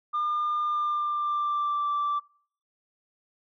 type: tone with pitch glide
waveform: sine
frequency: 1205 to 1168 Hz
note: D6 to D6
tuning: +44 to -10 cents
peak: -23 dBFS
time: 0.13-2.2 s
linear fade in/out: 20 ms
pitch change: -54 cents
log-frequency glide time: 0.62-1.89 s
effects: noise-tail reverb RT60 0.5 s tail -22 dB re dry + tanh soft clip ceiling -22 dBFS